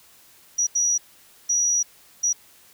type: tone bursts at uneven times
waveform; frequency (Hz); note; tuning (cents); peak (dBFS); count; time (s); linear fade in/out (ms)
sine; 5810; F#8; -32; -18; 4; 0.58-0.67 / 0.75-0.98 / 1.49-1.83 / 2.23-2.33; 10
effects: white hiss -53 dBFS RMS until 2.73 s